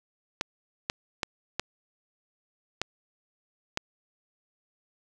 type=clicks; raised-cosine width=0.2 ms; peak=-10 dBFS; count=6; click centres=0.411 / 0.899 / 1.232 / 1.596 / 2.816 / 3.774 s; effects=none